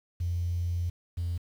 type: tone pair in turn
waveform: triangle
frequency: 86.8 / 86.2 Hz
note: F2 / F2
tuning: -10 / -22 cents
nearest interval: unison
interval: 12 cents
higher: first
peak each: -23 / -25 dBFS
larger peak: first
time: 0.2-0.9 / 1.17-1.38 s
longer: first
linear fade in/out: 10 ms
effects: tanh soft clip ceiling -25 dBFS + 9-bit